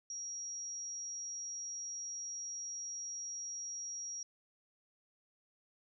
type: tone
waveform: sine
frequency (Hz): 5670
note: F8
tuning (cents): +25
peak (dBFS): -40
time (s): 0.1-4.23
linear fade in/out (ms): 2
effects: none